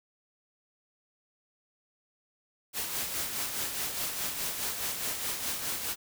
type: noise with tremolo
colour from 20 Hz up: white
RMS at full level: -32 dBFS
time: 2.73-5.96 s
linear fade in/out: 50 ms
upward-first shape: sine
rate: 4.8 Hz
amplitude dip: 45%
effects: none